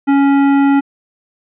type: tone with hard clipping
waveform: sine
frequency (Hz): 278.4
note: C#4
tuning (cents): +8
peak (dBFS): -10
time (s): 0.07-0.81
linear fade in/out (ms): 20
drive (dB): 13
effects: resampled to 8000 Hz